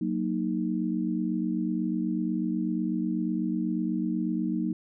sine chord, D# minor, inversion first, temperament equal, 185 / 233.1 / 311.1 Hz, F#3 / A#3 / D#4, 0 / 0 / 0 cents, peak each -30 dBFS, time 0.01-4.73 s, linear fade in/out 5 ms, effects none

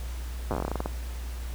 slowing click train, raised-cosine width 1 ms, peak -15 dBFS, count 15, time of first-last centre 0.51-0.859 s, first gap 8 ms, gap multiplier 1.16, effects added 60 Hz sine -32 dBFS peak until 1.54 s + pink hiss -46 dBFS RMS until 1.54 s

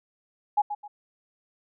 sine tone with echo, 830.6 Hz, G#5, in tune, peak -18 dBFS, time 0.57-0.62 s, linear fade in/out 10 ms, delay 130 ms, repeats 2, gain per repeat -10 dB, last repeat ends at 0.88 s, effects none

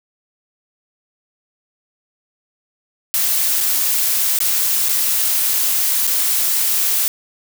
blue noise with dropouts, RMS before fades -17 dBFS, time 3.14-7.08 s, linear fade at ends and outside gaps 0 ms, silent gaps 3.604-3.609 / 4.388-4.404 / 4.886-4.891 / 6.069-6.075 s, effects none

